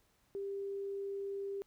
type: tone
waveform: sine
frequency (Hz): 396.3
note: G4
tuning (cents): +19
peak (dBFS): -37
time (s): 0.35-1.62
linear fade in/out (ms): 0
effects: pink hiss -73 dBFS RMS until 1.66 s